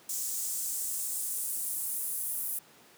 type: noise with high-pass filter sweep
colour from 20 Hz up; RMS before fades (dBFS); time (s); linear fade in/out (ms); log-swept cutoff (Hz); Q
white; -34; 0.09-2.59; 5; 7000 to 11000; 2
effects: pink hiss -57 dBFS RMS until 2.97 s + high-pass 200 Hz 12 dB/octave